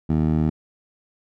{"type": "tone with band-pass filter", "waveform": "15% pulse", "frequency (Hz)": 77.78, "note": "D#2", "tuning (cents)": 0, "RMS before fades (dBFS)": -20, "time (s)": [0.09, 0.5], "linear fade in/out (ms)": 10, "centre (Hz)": 190, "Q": 0.88, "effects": []}